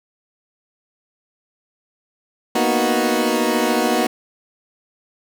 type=chord; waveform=20% pulse; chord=B major seventh; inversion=third; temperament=equal; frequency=233.1 / 246.9 / 311.1 / 370 Hz; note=A#3 / B3 / D#4 / F#4; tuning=0 / 0 / 0 / 0 cents; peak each=-17 dBFS; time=2.55-4.07 s; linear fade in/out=5 ms; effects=none